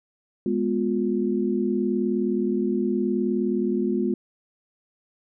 sine chord, F diminished, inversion first, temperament equal with one note detuned, 207.7 / 246.9 / 355.7 Hz, Ab3 / Cb4 / F4, 0 / 0 / +32 cents, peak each -25 / -26 / -25 dBFS, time 0.46-4.14 s, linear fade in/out 2 ms, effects none

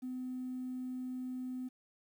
triangle tone, 254.2 Hz, C4, 50 cents flat, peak -34 dBFS, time 0.02-1.69 s, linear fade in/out 20 ms, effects tanh soft clip ceiling -35 dBFS + 11-bit

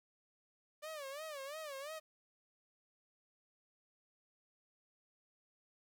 sawtooth tone with vibrato, 585 Hz, D5, 7 cents flat, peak -40 dBFS, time 0.82-2 s, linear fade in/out 20 ms, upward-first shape sine, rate 2.9 Hz, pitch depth 150 cents each way, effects 12-bit

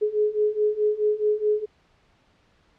sine beating tone pair, 420 / 424.7 Hz, G#4 / G#4, +19 / +39 cents, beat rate 4.7 Hz, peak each -24 / -22 dBFS, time 0.01-1.66 s, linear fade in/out 20 ms, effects pink hiss -62 dBFS RMS until 2.78 s + low-pass 4000 Hz 12 dB/octave

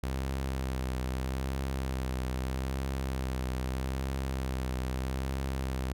sawtooth tone with vibrato, 65.41 Hz, C2, in tune, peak -27 dBFS, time 0.03-5.93 s, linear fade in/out 5 ms, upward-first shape triangle, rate 0.79 Hz, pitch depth 46 cents each way, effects none

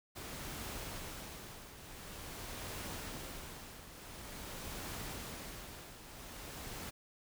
pink noise with tremolo, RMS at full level -43 dBFS, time 0.15-6.91 s, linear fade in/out 20 ms, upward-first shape triangle, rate 0.47 Hz, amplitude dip 70%, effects none

